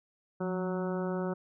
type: harmonic tone with a mistuned harmonic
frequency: 185 Hz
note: F#3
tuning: in tune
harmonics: 1 / 2 / 3 / 4 / 5 / 6 / 7 / 8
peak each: -33 / -35 / -38 / -45 / -44 / -50 / -45 / -48 dBFS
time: 0.4-1.34 s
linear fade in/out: 10 ms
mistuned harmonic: 1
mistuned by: -56 cents
effects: none